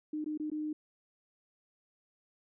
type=tone with dropouts; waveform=sine; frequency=305.1 Hz; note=D#4; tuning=34 cents flat; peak=-33 dBFS; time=0.13-0.73 s; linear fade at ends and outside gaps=5 ms; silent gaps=0.244-0.26 / 0.376-0.398 / 0.501-0.516 s; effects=none